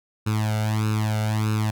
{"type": "tone with flanger", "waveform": "sawtooth", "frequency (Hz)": 108, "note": "A2", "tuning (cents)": -32, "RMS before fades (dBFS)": -23, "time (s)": [0.26, 1.71], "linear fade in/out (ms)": 10, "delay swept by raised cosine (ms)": [0.76, 1.41], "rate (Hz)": 1.6, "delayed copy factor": 0.9, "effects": []}